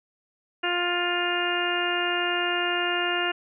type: harmonic tone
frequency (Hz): 351.7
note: F4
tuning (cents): +12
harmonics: 1 / 2 / 3 / 4 / 5 / 6 / 7 / 8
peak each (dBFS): -30 / -31 / -35 / -30 / -31 / -38 / -35 / -29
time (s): 0.63-3.32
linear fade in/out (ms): 10
effects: none